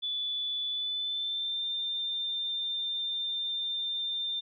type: tone with pitch glide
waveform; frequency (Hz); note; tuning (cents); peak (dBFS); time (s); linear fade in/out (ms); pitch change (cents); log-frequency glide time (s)
sine; 3466 to 3594; A7 to A7; -27 to +36; -30; 0.02-4.41; 20; +63; 0.68-1.66
effects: none